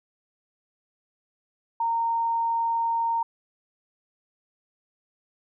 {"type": "tone", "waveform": "sine", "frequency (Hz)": 922, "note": "A#5", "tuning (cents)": -19, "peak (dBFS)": -22, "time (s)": [1.8, 3.23], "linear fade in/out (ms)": 5, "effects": []}